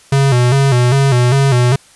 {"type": "tone with vibrato", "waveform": "square", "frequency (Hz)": 130, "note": "C3", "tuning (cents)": -11, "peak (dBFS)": -9, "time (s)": [0.12, 1.76], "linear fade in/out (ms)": 5, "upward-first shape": "square", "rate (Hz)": 2.5, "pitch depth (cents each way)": 98, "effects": ["white hiss -45 dBFS RMS until 1.95 s", "resampled to 24000 Hz"]}